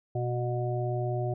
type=harmonic tone with a mistuned harmonic; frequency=122.6 Hz; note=B2; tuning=12 cents flat; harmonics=1 / 3 / 5 / 6; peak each=-29 / -34 / -36 / -37 dBFS; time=0.15-1.34 s; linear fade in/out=5 ms; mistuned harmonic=6; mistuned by=-17 cents; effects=none